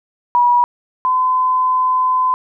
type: tone pair in turn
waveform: sine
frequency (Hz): 969 / 1019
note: B5 / C6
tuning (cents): -33 / -46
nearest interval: minor second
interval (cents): 87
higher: second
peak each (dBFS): -9 / -12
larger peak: first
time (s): 0.35-0.64 / 1.05-2.34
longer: second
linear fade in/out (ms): 0
effects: none